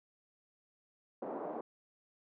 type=band-pass noise; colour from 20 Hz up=white; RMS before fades=-41 dBFS; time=1.22-1.61 s; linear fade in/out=5 ms; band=240 to 780 Hz; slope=24 dB/octave; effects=none